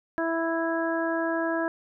harmonic tone, 329.6 Hz, E4, in tune, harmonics 1 / 2 / 3 / 4 / 5, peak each -28 / -29 / -34 / -37 / -32 dBFS, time 0.18-1.68 s, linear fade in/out 0 ms, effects none

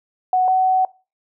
sine tone pair in turn, 740 / 749.9 Hz, F#5 / F#5, 0 / +23 cents, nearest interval unison, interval 23 cents, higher second, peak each -13 dBFS, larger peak neither, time 0.33-0.48 / 0.48-0.85 s, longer second, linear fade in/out 2 ms, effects noise-tail reverb RT60 0.3 s tail -21 dB re dry

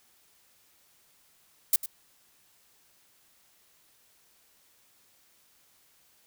violet noise with echo, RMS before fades -21 dBFS, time 1.73-1.76 s, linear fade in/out 2 ms, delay 100 ms, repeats 1, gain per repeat -14 dB, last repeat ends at 1.86 s, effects white hiss -64 dBFS RMS until 6.26 s

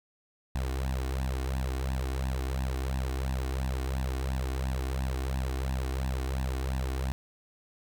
sawtooth tone with flanger, 65.41 Hz, C2, in tune, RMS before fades -31 dBFS, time 0.55-7.12 s, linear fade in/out 0 ms, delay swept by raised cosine 1.1 to 2.8 ms, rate 2.9 Hz, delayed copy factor +0.9, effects 10-bit

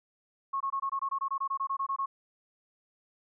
sine tone bursts, 1092 Hz, C#6, 26 cents flat, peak -28 dBFS, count 16, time 0.53-2.06 s, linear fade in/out 10 ms, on 75 ms, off 22 ms, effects none

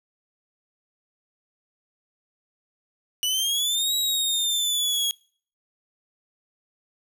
sawtooth exponential two-way sweep, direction up then down, 2938 to 3870 to 3303 Hz, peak -19 dBFS, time 3.23-5.11 s, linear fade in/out 0 ms, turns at 3.95 s, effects noise-tail reverb RT60 0.5 s tail -25 dB re dry

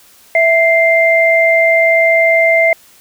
sine tone pair together, 659.3 / 2093 Hz, E5 / C7, 0 / 0 cents, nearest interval octave + minor sixth, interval 2000 cents, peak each -10 dBFS, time 0.35-2.73 s, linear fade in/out 2 ms, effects white hiss -45 dBFS RMS until 3 s

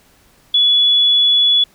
sine tone, 3411 Hz, G#7, 46 cents sharp, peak -9 dBFS, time 0.54-1.64 s, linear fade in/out 5 ms, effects pink hiss -52 dBFS RMS until 1.74 s

